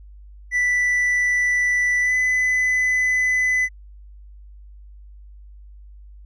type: tone with pitch glide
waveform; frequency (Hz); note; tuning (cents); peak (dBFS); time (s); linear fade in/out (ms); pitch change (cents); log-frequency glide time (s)
triangle; 1975.5 to 2007; B6 to B6; 0 to +27; -15; 0.51-3.69; 50; +27; 2.01-2.14
effects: added 50 Hz sine -40 dBFS peak until 6.25 s + resampled to 22050 Hz